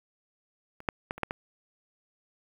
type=clicks; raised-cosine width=0.5 ms; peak=-30 / -11 / -16 / -27 / -12 / -17 dBFS; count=6; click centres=0.804 / 0.888 / 1.109 / 1.18 / 1.233 / 1.309 s; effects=8-bit